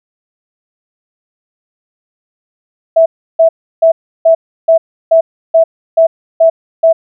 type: tone bursts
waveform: sine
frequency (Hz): 655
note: E5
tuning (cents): -11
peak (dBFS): -3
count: 10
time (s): 2.96-6.93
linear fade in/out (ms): 10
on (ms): 100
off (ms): 330
effects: none